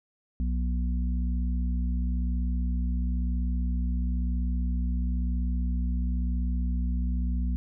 harmonic tone, 61 Hz, B1, 21 cents flat, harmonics 1 / 3 / 4, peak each -25 / -35 / -37 dBFS, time 0.4-7.56 s, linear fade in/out 0 ms, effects none

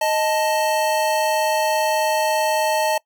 square tone pair together, 623.1 / 880 Hz, D#5 / A5, +2 / 0 cents, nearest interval tritone, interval 598 cents, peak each -21 dBFS, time 0.01-2.98 s, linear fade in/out 5 ms, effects noise-tail reverb RT60 0.1 s tail -23 dB re dry

